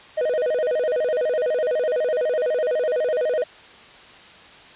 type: tone with vibrato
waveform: triangle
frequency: 554.4 Hz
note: C#5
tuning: in tune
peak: -17 dBFS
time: 0.17-3.44 s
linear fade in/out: 10 ms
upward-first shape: square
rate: 12 Hz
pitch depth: 200 cents each way
effects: white hiss -45 dBFS RMS until 4.75 s + resampled to 8000 Hz